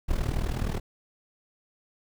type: noise with amplitude modulation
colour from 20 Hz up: brown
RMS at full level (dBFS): -24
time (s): 0.08-0.8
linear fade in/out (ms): 20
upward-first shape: sine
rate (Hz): 39.3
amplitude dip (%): 80
effects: none